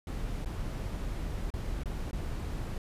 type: noise with dropouts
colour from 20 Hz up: brown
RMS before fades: -35 dBFS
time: 0.07-2.78 s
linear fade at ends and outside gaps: 2 ms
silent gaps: 0.448-0.458 / 1.504-1.538 / 1.835-1.857 / 2.112-2.13 s
effects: resampled to 32000 Hz